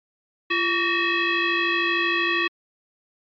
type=tone with frequency modulation; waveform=sine; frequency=343.5 Hz; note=F4; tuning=29 cents flat; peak=-19 dBFS; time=0.5-2.48 s; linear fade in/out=10 ms; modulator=740 Hz; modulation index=3.9; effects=MP3 48 kbps